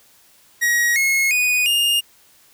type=tone with pitch steps; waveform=45% pulse; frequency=1899 / 2169 / 2477 / 2829 Hz; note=A#6 / C#7 / D#7 / F7; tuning=+32 / -38 / -8 / +22 cents; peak=-15 dBFS; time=0.61-2.01 s; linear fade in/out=20 ms; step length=350 ms; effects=white hiss -53 dBFS RMS until 2.53 s